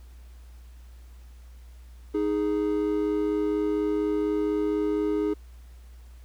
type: tone pair together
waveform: triangle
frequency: 311.1 / 415.3 Hz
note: D#4 / G#4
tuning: 0 / 0 cents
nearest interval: perfect fourth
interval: 500 cents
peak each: -24 dBFS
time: 2.14-5.34 s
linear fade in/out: 10 ms
effects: added 60 Hz sine -44 dBFS peak until 6.24 s + pink hiss -61 dBFS RMS until 6.24 s